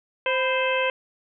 harmonic tone with a mistuned harmonic, 522 Hz, C5, 4 cents flat, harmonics 1 / 2 / 3 / 4 / 5 / 6, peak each -24 / -28 / -30 / -31 / -27 / -33 dBFS, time 0.26-0.9 s, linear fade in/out 2 ms, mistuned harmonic 2, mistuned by -75 cents, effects none

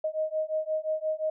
sine beating tone pair, 622.3 / 628 Hz, D#5 / D#5, 0 / +16 cents, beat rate 5.7 Hz, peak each -30 dBFS, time 0.04-1.3 s, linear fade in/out 5 ms, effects none

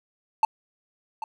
triangle tone with echo, 880 Hz, A5, in tune, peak -13 dBFS, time 0.43-0.45 s, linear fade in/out 2 ms, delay 790 ms, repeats 1, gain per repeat -14 dB, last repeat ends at 1.24 s, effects none

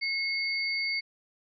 sine tone pair together, 2169 / 4596 Hz, C#7 / D8, -38 / -38 cents, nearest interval octave + minor second, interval 1300 cents, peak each -29 / -32 dBFS, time 0.01-1.01 s, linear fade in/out 20 ms, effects none

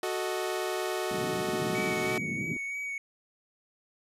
sawtooth chord, D# diminished, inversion first, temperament equal, 370 / 440 / 622.3 Hz, F#4 / A4 / D#5, 0 / 0 / 0 cents, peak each -28 / -32 / -32 dBFS, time 0.03-2.18 s, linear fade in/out 2 ms
pink band-pass noise, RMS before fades -36 dBFS, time 1.11-2.57 s, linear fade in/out 0 ms, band 140 to 320 Hz, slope 24 dB/octave
triangle tone with vibrato, 2245 Hz, C#7, 21 cents sharp, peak -31 dBFS, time 1.75-2.98 s, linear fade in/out 2 ms, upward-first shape sine, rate 3.1 Hz, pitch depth 20 cents each way
effects resampled to 32000 Hz

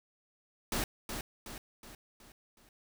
pink noise with echo, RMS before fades -33 dBFS, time 0.72-0.84 s, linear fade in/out 2 ms, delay 370 ms, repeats 5, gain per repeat -6 dB, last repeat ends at 2.69 s, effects none

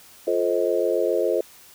sine chord, F dominant seventh, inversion none, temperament just, 349.2 / 436.5 / 523.8 / 628.6 Hz, F4 / A4 / C5 / Eb5, 0 / -14 / +2 / +18 cents, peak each -25 / -24 / -24 / -26 dBFS, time 0.27-1.41 s, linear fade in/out 5 ms, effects white hiss -49 dBFS RMS until 1.74 s

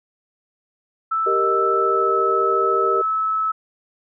sine tone with pitch glide, 1318.5 to 1301.1 Hz, E6 to E6, 0 to -23 cents, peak -18 dBFS, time 1.11-3.52 s, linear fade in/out 10 ms, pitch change -23 cents, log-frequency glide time 1.78-2.14 s
sine chord, Eb major, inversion first, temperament equal, 392 / 466.2 / 622.3 Hz, G4 / Bb4 / Eb5, 0 / 0 / 0 cents, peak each -21 / -23 / -27 dBFS, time 1.26-3.02 s, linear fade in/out 10 ms
effects none

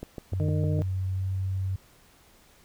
click train, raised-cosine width 2 ms, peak -22 dBFS, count 6, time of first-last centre 0.03-0.791 s, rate 6.57 Hz
sine tone with pitch glide, 94 to 94.93 Hz, F#2 to F#2, +28 to +45 cents, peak -26 dBFS, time 0.32-1.76 s, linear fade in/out 5 ms, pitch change +17 cents, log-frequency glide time 1.13-1.24 s
harmonic tone, 152.3 Hz, D#3, 37 cents flat, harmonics 1 / 2 / 3 / 4, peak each -26 / -35 / -36 / -38 dBFS, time 0.4-0.82 s, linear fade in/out 0 ms
effects pink hiss -58 dBFS RMS until 2.64 s

